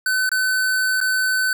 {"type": "tone with dropouts", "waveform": "square", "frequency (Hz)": 1516, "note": "F#6", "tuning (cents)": 42, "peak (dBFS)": -18, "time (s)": [0.06, 1.53], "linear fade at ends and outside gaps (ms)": 2, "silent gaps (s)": [[0.292, 0.316], [1.004, 1.012]], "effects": []}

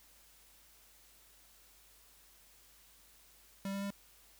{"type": "tone with pitch steps", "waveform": "square", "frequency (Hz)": [196, 197.93, 199.89], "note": ["G3", "G3", "G3"], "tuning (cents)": [0, 17, 34], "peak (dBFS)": -37, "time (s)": [3.65, 3.905], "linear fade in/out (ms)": 2, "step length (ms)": 85, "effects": ["added 50 Hz sine -70 dBFS peak until 4.39 s", "white hiss -63 dBFS RMS until 4.39 s"]}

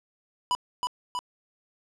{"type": "tone with echo", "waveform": "square", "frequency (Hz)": 989, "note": "B5", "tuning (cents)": 2, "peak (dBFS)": -23, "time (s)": [0.51, 0.55], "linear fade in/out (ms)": 0, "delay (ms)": 320, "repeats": 2, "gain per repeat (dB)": -3, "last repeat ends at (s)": 1.19, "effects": ["low-pass 8000 Hz 12 dB/octave"]}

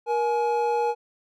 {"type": "tone pair together", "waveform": "triangle", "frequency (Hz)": [473.4, 843.5], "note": ["A#4", "G#5"], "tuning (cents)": [27, 27], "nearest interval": "minor seventh", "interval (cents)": 1000, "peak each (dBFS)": -22, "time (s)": [0.06, 0.95], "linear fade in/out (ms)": 50, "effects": []}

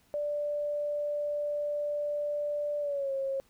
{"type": "tone with pitch glide", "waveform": "sine", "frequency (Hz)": [587.3, 541.7], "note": ["D5", "C#5"], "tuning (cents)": [0, -40], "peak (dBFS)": -29, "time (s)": [0.14, 3.4], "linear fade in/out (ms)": 0, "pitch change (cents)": -140, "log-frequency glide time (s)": [2.8, 3.12], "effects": ["pink hiss -66 dBFS RMS until 3.49 s"]}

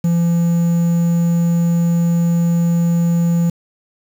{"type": "tone with quantisation", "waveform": "triangle", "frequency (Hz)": 170, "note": "F3", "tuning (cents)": -46, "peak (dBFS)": -10, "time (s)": [0.04, 3.5], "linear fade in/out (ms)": 5, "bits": 6, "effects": []}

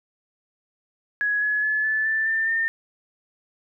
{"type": "tone with pitch steps", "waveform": "sine", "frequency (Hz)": [1674, 1696.4, 1719.1, 1742.1, 1765.4, 1789, 1812.9], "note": ["G#6", "G#6", "A6", "A6", "A6", "A6", "A#6"], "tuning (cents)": [13, 36, -41, -18, 5, 28, -49], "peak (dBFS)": -20, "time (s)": [1.21, 2.68], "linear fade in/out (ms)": 0, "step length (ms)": 210, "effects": []}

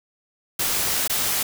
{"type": "noise with dropouts", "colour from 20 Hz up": "white", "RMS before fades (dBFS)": -23, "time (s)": [0.59, 1.43], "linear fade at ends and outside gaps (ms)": 5, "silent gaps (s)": [1.077, 1.096], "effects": []}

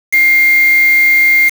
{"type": "tone with quantisation", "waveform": "sine", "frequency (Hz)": 2114, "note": "C7", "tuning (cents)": 17, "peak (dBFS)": -6, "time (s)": [0.12, 1.5], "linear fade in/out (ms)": 20, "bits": 3, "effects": []}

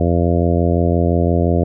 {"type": "harmonic tone", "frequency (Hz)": 85.8, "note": "F2", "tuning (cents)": -30, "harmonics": [1, 2, 3, 4, 5, 6, 7, 8], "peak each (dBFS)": [-16, -19, -21, -22, -23, -24, -24, -25], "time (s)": [0, 1.64], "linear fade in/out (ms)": 5, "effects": []}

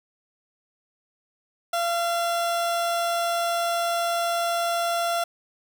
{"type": "tone", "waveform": "30% pulse", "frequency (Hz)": 684, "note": "F5", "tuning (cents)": -36, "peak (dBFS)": -20, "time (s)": [1.73, 5.24], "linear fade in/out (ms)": 5, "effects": []}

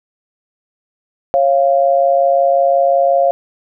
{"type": "tone pair together", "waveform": "sine", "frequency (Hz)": [548.5, 694], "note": ["C#5", "F5"], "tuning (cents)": [-18, -11], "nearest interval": "major third", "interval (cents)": 407, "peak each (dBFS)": -12, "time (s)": [1.34, 3.31], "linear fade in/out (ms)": 0, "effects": []}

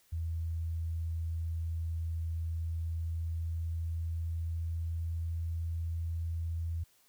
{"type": "tone with pitch glide", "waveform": "sine", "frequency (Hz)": [82.2, 82.92], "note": ["E2", "E2"], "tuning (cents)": [-4, 11], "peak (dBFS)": -32, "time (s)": [0.12, 6.84], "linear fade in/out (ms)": 10, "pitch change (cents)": 15, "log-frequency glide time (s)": [2.5, 5.36], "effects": ["white hiss -67 dBFS RMS until 7.08 s"]}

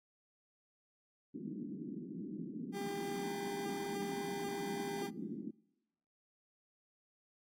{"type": "band-pass noise", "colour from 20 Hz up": "pink", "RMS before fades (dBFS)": -44, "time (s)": [1.34, 5.51], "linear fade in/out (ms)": 10, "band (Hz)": [170, 340], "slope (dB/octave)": 48}
{"type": "tone", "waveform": "30% pulse", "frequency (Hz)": 400, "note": "G4", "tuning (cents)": 35, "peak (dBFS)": -37, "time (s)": [2.72, 5.11], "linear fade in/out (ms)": 50}
{"effects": ["noise-tail reverb RT60 1.0 s tail -24 dB re dry", "AAC 48 kbps"]}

